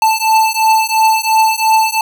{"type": "beating tone pair", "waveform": "square", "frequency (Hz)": [880, 882.9], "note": ["A5", "A5"], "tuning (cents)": [0, 6], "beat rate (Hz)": 2.9, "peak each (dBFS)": -13, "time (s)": [0.02, 2.01], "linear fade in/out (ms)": 2, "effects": []}